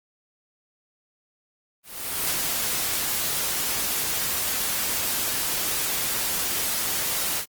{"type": "noise with ADSR envelope", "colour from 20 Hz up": "white", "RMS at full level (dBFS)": -24, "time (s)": [1.83, 7.46], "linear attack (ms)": 480, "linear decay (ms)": 6, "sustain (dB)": -2, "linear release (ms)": 77, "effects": ["Opus 24 kbps"]}